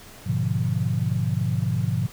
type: chord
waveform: sine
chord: G# diminished seventh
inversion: none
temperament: equal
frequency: 103.83 / 123.47 / 146.83 / 174.61 Hz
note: G#2 / B2 / D3 / F3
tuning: 0 / 0 / 0 / 0 cents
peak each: -26 / -25 / -28 / -28 dBFS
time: 0.26-2.07 s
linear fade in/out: 10 ms
effects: pink hiss -45 dBFS RMS until 2.12 s